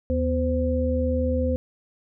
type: tone cluster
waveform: sine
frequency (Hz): 77.2 / 248.8 / 515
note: D#2 / B3 / C5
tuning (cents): -13 / +13 / -28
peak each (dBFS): -24 / -26 / -25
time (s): 0.1-1.56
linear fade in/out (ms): 0
effects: none